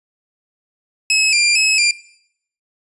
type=tone with vibrato; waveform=20% pulse; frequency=2479 Hz; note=D#7; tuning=7 cents flat; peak=-7 dBFS; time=1.1-1.91 s; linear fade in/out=2 ms; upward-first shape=square; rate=2.2 Hz; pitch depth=66 cents each way; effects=noise-tail reverb RT60 0.7 s tail -19 dB re dry + resampled to 24000 Hz